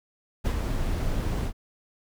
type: noise with ADSR envelope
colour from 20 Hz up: brown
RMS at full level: -23 dBFS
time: 0.44-1.53 s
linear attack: 22 ms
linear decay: 66 ms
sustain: -4 dB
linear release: 69 ms
effects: none